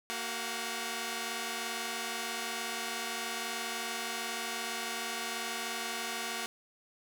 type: tone cluster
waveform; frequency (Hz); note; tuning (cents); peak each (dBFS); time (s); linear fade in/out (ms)
5% pulse; 230.6 / 377.5 / 718; A#3 / F#4 / F5; -19 / +35 / +48; -28; 0.1-6.46; 0
effects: none